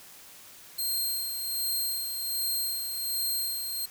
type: tone with tremolo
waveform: 10% pulse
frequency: 4192 Hz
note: C8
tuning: 2 cents sharp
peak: -20 dBFS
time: 0.78-3.86 s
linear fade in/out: 10 ms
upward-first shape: sine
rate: 1.3 Hz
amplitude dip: 45%
effects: white hiss -50 dBFS RMS until 3.9 s